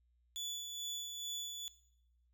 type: tone with tremolo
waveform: 30% pulse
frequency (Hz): 3450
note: A7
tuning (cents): -35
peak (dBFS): -36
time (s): 0.36-1.68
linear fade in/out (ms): 0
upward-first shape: sine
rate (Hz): 2.3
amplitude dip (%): 40
effects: noise-tail reverb RT60 0.8 s tail -18 dB re dry + added 60 Hz sine -70 dBFS peak until 2.33 s